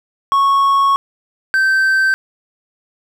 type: tone pair in turn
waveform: triangle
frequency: 1104 / 1552.8 Hz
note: C#6 / G6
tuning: -7 / -17 cents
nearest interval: tritone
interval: 590 cents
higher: second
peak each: -8 / -9 dBFS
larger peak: first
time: 0.32-0.96 / 1.54-2.14 s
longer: first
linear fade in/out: 0 ms
effects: none